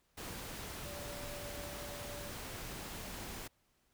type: tone in noise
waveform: sine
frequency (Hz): 580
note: D5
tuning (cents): -22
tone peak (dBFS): -48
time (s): 0.85-2.31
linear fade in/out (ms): 10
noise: pink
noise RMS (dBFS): -45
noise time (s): 0.17-3.48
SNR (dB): -6
effects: pink hiss -75 dBFS RMS until 3.93 s